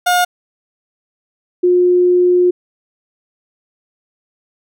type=tone pair in turn; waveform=30% pulse / sine; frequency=716 / 358 Hz; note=F5 / F4; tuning=+43 / +43 cents; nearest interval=octave; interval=1200 cents; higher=first; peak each=-8 dBFS; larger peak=neither; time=0.06-0.25 / 1.63-2.51 s; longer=second; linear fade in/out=10 ms; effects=none